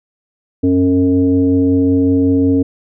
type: tone with frequency modulation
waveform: sine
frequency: 274.2 Hz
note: C#4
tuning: 19 cents flat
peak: -9 dBFS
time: 0.63-2.63 s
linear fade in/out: 10 ms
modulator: 181 Hz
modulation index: 0.74
effects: none